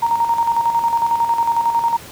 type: tone with tremolo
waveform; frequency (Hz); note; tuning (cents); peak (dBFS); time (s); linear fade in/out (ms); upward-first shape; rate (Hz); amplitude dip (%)
sine; 929; A#5; -6; -12; 0.02-1.97; 10; square; 11; 55
effects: pink hiss -37 dBFS RMS until 2.11 s + high-pass 80 Hz 12 dB/octave